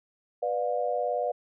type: chord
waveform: sine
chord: B diminished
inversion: none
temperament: just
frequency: 493.9 / 592.7 / 711.2 Hz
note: B4 / D5 / F5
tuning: 0 / +16 / +31 cents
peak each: -30 / -30 / -30 dBFS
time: 0.42-1.32 s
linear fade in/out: 10 ms
effects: none